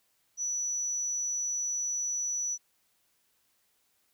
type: tone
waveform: sine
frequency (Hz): 5920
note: F#8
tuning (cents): 0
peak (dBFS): -28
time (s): 0.37-2.58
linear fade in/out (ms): 50
effects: tanh soft clip ceiling -26 dBFS + white hiss -72 dBFS RMS until 4.13 s